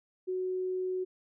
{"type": "tone", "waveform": "sine", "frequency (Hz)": 370, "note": "F#4", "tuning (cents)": 0, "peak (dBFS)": -30, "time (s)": [0.27, 1.05], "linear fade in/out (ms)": 20, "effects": []}